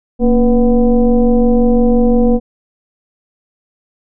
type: tone with frequency modulation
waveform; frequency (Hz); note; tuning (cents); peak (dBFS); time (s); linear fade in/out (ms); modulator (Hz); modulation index
sine; 233.1; A#3; 0; -7; 0.19-2.4; 50; 256; 1.1
effects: none